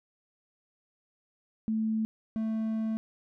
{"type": "tone pair in turn", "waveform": ["sine", "triangle"], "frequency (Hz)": [220, 221], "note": ["A3", "A3"], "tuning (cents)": [0, 8], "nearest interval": "unison", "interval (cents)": 8, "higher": "second", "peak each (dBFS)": -26, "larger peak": "neither", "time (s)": [[1.68, 2.05], [2.36, 2.97]], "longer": "second", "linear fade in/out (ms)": 0, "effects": []}